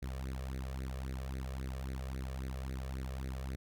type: tone with flanger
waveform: sawtooth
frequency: 65.6 Hz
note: C2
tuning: 5 cents sharp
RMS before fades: -40 dBFS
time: 0.02-3.56 s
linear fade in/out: 10 ms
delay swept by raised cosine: 0.47 to 1.77 ms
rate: 3.7 Hz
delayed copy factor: +0.85
effects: none